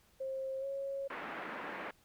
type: tone with pitch glide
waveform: sine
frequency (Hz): 532 to 549.2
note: C5 to C#5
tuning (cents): +29 to -16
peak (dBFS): -36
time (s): 0.2-1.08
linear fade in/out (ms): 10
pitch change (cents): +55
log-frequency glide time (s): 0.6-0.65
type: band-pass noise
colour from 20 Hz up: white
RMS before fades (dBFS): -43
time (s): 1.1-1.91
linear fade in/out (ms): 5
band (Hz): 200 to 2000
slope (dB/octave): 24
effects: pink hiss -68 dBFS RMS until 2.04 s